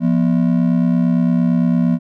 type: ring-modulated tone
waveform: triangle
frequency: 207.7 Hz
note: G#3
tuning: in tune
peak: -7 dBFS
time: 0-1.99 s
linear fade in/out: 50 ms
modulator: 34.4 Hz
effects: none